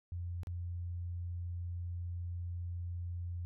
sine tone with dropouts, 87.31 Hz, F2, in tune, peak -37 dBFS, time 0.12-3.45 s, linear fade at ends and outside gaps 0 ms, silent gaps 0.433-0.471 s, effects none

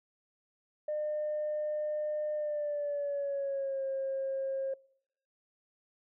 sine tone with pitch glide, 604 to 538.1 Hz, D5 to C5, +48 to +48 cents, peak -30 dBFS, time 0.88-4.74 s, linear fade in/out 5 ms, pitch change -200 cents, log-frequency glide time 2.35-3.83 s, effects noise-tail reverb RT60 0.7 s tail -26 dB re dry + tanh soft clip ceiling -27 dBFS

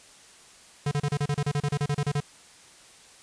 square tone bursts, 145 Hz, D3, 22 cents flat, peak -24 dBFS, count 16, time 0.86-2.204 s, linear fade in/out 5 ms, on 54 ms, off 32 ms, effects white hiss -52 dBFS RMS until 3.22 s + resampled to 22050 Hz

